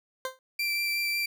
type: tone with exponential decay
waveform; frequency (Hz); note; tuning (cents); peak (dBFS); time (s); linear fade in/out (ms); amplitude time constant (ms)
20% pulse; 520; C5; -11; -22; 0.25-0.39; 1; 30
type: tone with vibrato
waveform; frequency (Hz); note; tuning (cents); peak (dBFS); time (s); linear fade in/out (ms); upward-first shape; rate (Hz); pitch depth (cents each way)
30% pulse; 2349; D7; 0; -24; 0.59-1.26; 5; sine; 5.5; 10
effects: none